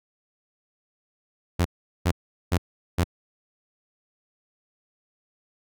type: tone bursts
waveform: sawtooth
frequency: 87.31 Hz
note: F2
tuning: in tune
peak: -15 dBFS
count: 4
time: 1.59-3.042 s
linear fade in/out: 10 ms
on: 63 ms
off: 400 ms
effects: none